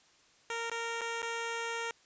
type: tone with dropouts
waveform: 10% pulse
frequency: 462.4 Hz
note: A#4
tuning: 14 cents flat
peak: -26 dBFS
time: 0.5-1.91 s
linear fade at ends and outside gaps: 1 ms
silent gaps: 0.699-0.715 / 1.01-1.015 / 1.22-1.228 s
effects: white hiss -64 dBFS RMS until 2.05 s + resampled to 16000 Hz